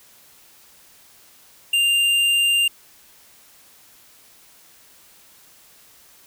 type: tone with hard clipping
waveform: sine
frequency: 2794 Hz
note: F7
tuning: in tune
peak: -17 dBFS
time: 1.73-2.68 s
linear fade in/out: 5 ms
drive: 9 dB
effects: white hiss -51 dBFS RMS until 6.26 s